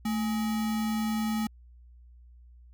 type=tone with sample-and-hold; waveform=sine; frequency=219.9 Hz; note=A3; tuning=1 cent flat; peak=-26 dBFS; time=0.05-1.47 s; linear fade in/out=5 ms; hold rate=1050 Hz; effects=added 60 Hz sine -50 dBFS peak until 2.73 s